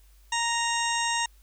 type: harmonic tone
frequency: 932.3 Hz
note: A#5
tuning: in tune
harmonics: 1 / 2 / 3 / 4 / 6 / 7 / 8 / 9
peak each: -28 / -31 / -33 / -34 / -36 / -36 / -37 / -38 dBFS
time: 0.32-1.26 s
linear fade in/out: 5 ms
effects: added 50 Hz sine -53 dBFS peak until 1.42 s + white hiss -64 dBFS RMS until 1.42 s